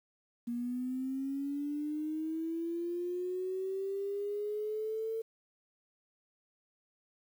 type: linear sweep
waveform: sine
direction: up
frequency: 235.6 to 451.6 Hz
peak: -33 dBFS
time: 0.47-5.22 s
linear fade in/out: 10 ms
effects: 10-bit